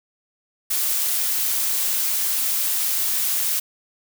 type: noise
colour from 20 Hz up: blue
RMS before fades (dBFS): -22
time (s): 0.7-3.6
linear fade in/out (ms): 10
effects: none